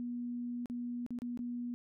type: tone with dropouts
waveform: sine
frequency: 241.9 Hz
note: B3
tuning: 36 cents flat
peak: -36 dBFS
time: 0-1.74 s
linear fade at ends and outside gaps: 0 ms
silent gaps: 0.658-0.699 / 1.064-1.106 / 1.188-1.219 / 1.374-1.391 s
effects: none